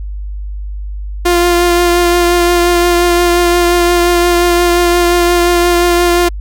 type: tone with vibrato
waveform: sawtooth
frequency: 349.2 Hz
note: F4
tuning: in tune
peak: -4 dBFS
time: 1.25-6.29 s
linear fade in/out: 10 ms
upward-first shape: triangle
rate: 5.7 Hz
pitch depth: 18 cents each way
effects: added 50 Hz sine -19 dBFS peak until 6.4 s